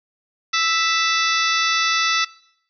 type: harmonic tone with a mistuned harmonic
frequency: 659.3 Hz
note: E5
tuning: in tune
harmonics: 2 / 3 / 4 / 5 / 6 / 7 / 8 / 9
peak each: -22 / -24 / -25 / -26 / -27 / -27 / -28 / -29 dBFS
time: 0.53-2.25 s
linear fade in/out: 10 ms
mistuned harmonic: 5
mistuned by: +97 cents
effects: noise-tail reverb RT60 0.7 s tail -21 dB re dry

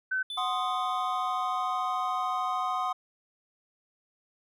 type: tone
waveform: sine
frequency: 1523 Hz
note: F#6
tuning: 50 cents sharp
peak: -26 dBFS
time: 0.11-0.23 s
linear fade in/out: 10 ms
type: tone with exponential decay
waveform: triangle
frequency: 3500 Hz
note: A7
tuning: 10 cents flat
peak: -32 dBFS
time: 0.3-2.88 s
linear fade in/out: 2 ms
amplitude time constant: 560 ms
type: chord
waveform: triangle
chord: C diminished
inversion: second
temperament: equal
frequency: 740 / 1046.5 / 1244.5 Hz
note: Gb5 / C6 / Eb6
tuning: 0 / 0 / 0 cents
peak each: -30 dBFS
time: 0.37-2.93 s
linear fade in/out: 10 ms
effects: none

